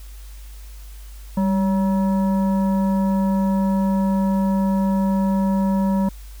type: tone with frequency modulation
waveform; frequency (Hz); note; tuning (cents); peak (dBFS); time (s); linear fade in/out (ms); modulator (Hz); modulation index
sine; 196; G3; 0; -16; 1.37-6.09; 5; 758; 0.5
effects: added 50 Hz sine -35 dBFS peak until 6.4 s + white hiss -49 dBFS RMS until 6.4 s